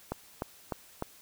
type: click train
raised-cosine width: 1 ms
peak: -18 dBFS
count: 4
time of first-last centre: 0.12-1.024 s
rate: 3.32 Hz
effects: white hiss -56 dBFS RMS until 1.21 s